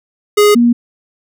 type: tone pair in turn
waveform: square / sine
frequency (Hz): 415.3 / 238.1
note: G#4 / A#3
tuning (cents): 0 / +37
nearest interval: minor seventh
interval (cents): 963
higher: first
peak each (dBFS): -6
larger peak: neither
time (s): 0.37-0.55 / 0.55-0.73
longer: neither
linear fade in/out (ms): 10
effects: none